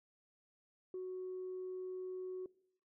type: tone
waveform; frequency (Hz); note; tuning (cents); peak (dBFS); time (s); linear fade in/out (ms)
sine; 370; F#4; 0; -39; 0.94-2.46; 2
effects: noise-tail reverb RT60 0.7 s tail -22 dB re dry + tanh soft clip ceiling -37 dBFS